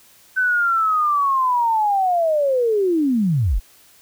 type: linear sweep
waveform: sine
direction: down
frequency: 1529 to 30.87 Hz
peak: -15 dBFS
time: 0.36-3.6 s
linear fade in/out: 20 ms
effects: white hiss -51 dBFS RMS until 4.01 s